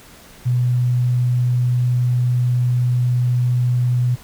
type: tone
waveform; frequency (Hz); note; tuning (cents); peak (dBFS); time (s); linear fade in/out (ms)
sine; 123.47; B2; 0; -14; 0.45-4.16; 20
effects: pink hiss -44 dBFS RMS until 4.23 s